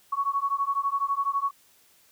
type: beating tone pair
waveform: sine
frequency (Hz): 1108.7 / 1120.7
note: C#6 / C#6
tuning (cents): 0 / +19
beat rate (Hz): 12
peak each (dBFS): -27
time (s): 0.12-1.51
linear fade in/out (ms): 10
effects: white hiss -60 dBFS RMS until 2.11 s